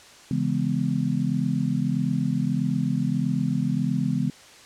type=chord; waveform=sine; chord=C# minor seventh; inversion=none; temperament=just; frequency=138.59 / 166.31 / 207.9 / 249.5 Hz; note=C#3 / E3 / G#3 / B3; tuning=0 / +16 / +2 / +18 cents; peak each=-27 dBFS; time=0.31-4.3 s; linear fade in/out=2 ms; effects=white hiss -48 dBFS RMS until 4.65 s + low-pass 7000 Hz 12 dB/octave